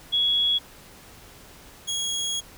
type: tone pair in turn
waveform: sine / 25% pulse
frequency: 3351 / 3314 Hz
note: G#7 / G#7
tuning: +15 / -4 cents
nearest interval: unison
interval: 19 cents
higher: first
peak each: -19 / -22 dBFS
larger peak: first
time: 0.12-0.59 / 1.87-2.41 s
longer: second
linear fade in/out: 20 ms
effects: pink hiss -48 dBFS RMS until 2.57 s